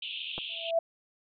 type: band-pass noise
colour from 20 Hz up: pink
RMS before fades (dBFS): -38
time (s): 0.02-0.71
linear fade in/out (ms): 5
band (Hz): 2600 to 3600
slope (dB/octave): 96
type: clicks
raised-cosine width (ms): 1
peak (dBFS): -24 / -31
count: 2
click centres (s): 0.38 / 0.386
type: tone with exponential growth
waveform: sine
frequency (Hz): 664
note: E5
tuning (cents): +12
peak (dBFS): -20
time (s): 0.49-0.79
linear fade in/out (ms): 5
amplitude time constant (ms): 64
effects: none